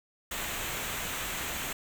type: noise with comb filter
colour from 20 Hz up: pink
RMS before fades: -35 dBFS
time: 0.31-1.73 s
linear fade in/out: 5 ms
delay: 0.2 ms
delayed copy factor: -0.55
effects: none